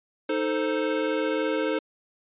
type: chord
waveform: square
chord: A diminished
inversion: second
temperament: equal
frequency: 311.1 / 440 / 523.3 Hz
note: Eb4 / A4 / C5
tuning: 0 / 0 / 0 cents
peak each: -29 dBFS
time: 0.29-1.79 s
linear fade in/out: 5 ms
effects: resampled to 8000 Hz